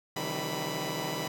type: tone cluster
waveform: 10% pulse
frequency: 131.3 / 152.8 / 166.2 / 192.1 / 989 Hz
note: C3 / D#3 / E3 / G3 / B5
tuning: +6 / -31 / +15 / -35 / +2 cents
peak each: -32 / -28 / -31 / -31 / -29 dBFS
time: 0.16-1.28 s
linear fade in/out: 5 ms
effects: none